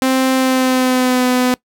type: tone with pitch glide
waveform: sawtooth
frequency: 261.6 to 251.2 Hz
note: C4 to B3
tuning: 0 to +30 cents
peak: -8 dBFS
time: 0.02-1.54 s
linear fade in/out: 0 ms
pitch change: -70 cents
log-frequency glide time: 0.35-1.25 s
effects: noise-tail reverb RT60 0.1 s tail -22 dB re dry